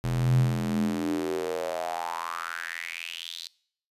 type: tone with high-pass filter sweep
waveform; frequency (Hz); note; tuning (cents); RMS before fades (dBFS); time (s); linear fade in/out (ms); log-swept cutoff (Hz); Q
square; 42; E1; +33; -29; 0.04-3.47; 0; 88 to 4200; 5.9
effects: noise-tail reverb RT60 0.6 s tail -22 dB re dry + resampled to 32000 Hz